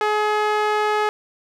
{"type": "tone with band-pass filter", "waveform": "sawtooth", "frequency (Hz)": 423.2, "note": "G#4", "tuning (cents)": 33, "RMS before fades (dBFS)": -20, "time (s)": [0.01, 1.09], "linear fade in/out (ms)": 0, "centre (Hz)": 1100, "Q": 0.85, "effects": []}